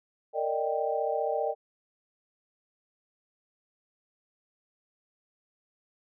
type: chord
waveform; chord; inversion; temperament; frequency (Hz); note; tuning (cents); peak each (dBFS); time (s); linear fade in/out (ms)
sine; Eb major seventh; second; equal with one note detuned; 458.4 / 587.3 / 622.3 / 784; Bb4 / D5 / Eb5 / G5; -29 / 0 / 0 / 0; -32; 0.33-1.55; 50
effects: none